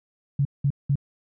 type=tone bursts; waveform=sine; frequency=140 Hz; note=C#3; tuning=18 cents sharp; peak=-18 dBFS; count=3; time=0.39-0.956 s; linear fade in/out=5 ms; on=62 ms; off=190 ms; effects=none